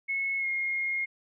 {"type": "tone with pitch glide", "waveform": "sine", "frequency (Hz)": [2188, 2142], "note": ["C#7", "C7"], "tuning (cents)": [-23, 40], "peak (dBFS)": -27, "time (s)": [0.08, 1.06], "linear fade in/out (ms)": 20, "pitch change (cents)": -37, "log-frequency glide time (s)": [0.38, 0.47], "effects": []}